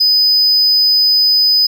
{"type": "tone", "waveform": "triangle", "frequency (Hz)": 5000, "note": "D#8", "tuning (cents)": 8, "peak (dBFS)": -7, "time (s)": [0, 1.67], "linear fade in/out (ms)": 10, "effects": []}